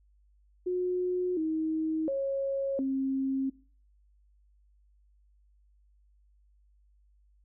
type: tone with pitch steps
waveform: sine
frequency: 362.2 / 316.6 / 547 / 267.9 Hz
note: F#4 / D#4 / C#5 / C4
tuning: -37 / +30 / -23 / +41 cents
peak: -27 dBFS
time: 0.66-3.5 s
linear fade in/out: 10 ms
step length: 710 ms
effects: noise-tail reverb RT60 0.4 s tail -20 dB re dry + added 50 Hz sine -61 dBFS peak until 7.44 s